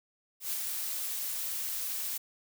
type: noise with ADSR envelope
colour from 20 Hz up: blue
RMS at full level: -32 dBFS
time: 0.4-2.18 s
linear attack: 120 ms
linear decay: 26 ms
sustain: -3 dB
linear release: 11 ms
effects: none